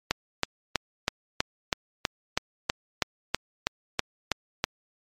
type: click train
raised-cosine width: 0.2 ms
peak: -5 dBFS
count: 15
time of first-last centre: 0.11-4.641 s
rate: 3.09 Hz
effects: MP3 64 kbps